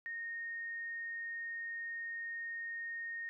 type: tone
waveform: sine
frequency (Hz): 1851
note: A#6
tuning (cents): -13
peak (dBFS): -39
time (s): 0.06-3.29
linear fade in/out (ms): 0
effects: none